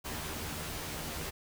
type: noise with comb filter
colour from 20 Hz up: pink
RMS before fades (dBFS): -39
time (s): 0.04-1.31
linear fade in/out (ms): 20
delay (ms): 13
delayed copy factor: +0.85
effects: none